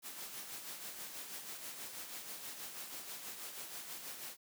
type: noise with tremolo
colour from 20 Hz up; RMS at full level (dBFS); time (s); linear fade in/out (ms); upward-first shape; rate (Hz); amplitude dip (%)
white; -45; 0.02-4.37; 50; sine; 6.2; 45
effects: high-pass 150 Hz 12 dB/octave